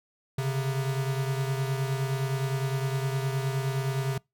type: beating tone pair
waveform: square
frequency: 132.9 / 142.6 Hz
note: C3 / C#3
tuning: +27 / +49 cents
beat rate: 9.7 Hz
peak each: -28 / -34 dBFS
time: 0.38-4.18 s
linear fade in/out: 5 ms
effects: noise-tail reverb RT60 0.2 s tail -25 dB re dry